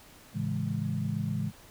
sine chord, A major seventh, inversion none, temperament equal, 110 / 138.59 / 164.81 / 207.7 Hz, A2 / C#3 / E3 / G#3, 0 / 0 / 0 / 0 cents, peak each -34 dBFS, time 0.33-1.52 s, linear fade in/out 50 ms, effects pink hiss -54 dBFS RMS until 1.7 s

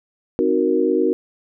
sine chord, C half-diminished seventh, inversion none, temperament equal, 261.6 / 311.1 / 370 / 466.2 Hz, C4 / Eb4 / Gb4 / Bb4, 0 / 0 / 0 / 0 cents, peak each -23 / -21 / -19 / -20 dBFS, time 0.39-1.13 s, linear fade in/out 0 ms, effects none

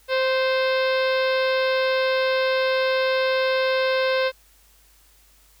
harmonic tone with a mistuned harmonic, 523.3 Hz, C5, in tune, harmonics 1 / 2 / 3 / 4 / 5 / 6 / 7 / 8 / 9 / 10, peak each -20 / -29 / -28 / -32 / -32 / -38 / -34 / -36 / -41 / -42 dBFS, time 0.08-4.32 s, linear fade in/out 50 ms, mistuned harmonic 3, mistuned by -16 cents, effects added 50 Hz sine -57 dBFS peak until 5.6 s + white hiss -57 dBFS RMS until 5.6 s

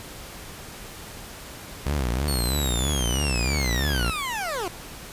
sawtooth tone with vibrato, 65.7 Hz, C2, 8 cents sharp, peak -19 dBFS, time 1.86-4.11 s, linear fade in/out 5 ms, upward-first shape triangle, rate 3.1 Hz, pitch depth 260 cents each way
20% pulse linear sweep, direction down, 4435 to 330 Hz, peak -22 dBFS, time 2.28-4.68 s, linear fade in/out 0 ms
effects pink hiss -40 dBFS RMS until 5.12 s + resampled to 32000 Hz

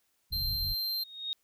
pink low-pass noise, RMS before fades -37 dBFS, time 0.3-0.75 s, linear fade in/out 20 ms, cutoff 130 Hz, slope 24 dB/octave
square tone, 4149 Hz, C8, 15 cents flat, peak -31 dBFS, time 0.32-1.04 s, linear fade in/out 10 ms
sine tone with exponential growth, 3729 Hz, A#7, in tune, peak -29 dBFS, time 0.82-1.33 s, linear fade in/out 0 ms, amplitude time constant 110 ms
effects white hiss -74 dBFS RMS until 1.43 s

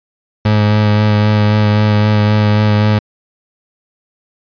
30% pulse tone with vibrato, 105.6 Hz, G#2, 29 cents sharp, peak -6 dBFS, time 0.45-2.99 s, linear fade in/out 5 ms, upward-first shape sine, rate 3.8 Hz, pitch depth 16 cents each way, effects resampled to 11025 Hz

